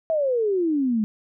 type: exponential sweep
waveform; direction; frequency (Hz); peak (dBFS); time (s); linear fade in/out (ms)
sine; down; 661 to 207.7; -19; 0.1-1.04; 0
effects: none